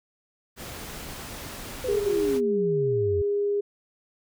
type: noise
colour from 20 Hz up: pink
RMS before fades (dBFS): -38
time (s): 0.56-2.41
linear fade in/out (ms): 50
type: exponential sweep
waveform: sine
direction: down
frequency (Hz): 523.3 to 82.41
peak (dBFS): -27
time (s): 1.84-3.22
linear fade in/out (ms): 5
type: tone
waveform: sine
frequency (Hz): 407.5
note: G#4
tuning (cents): -33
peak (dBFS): -22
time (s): 1.88-3.61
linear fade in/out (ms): 10
effects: none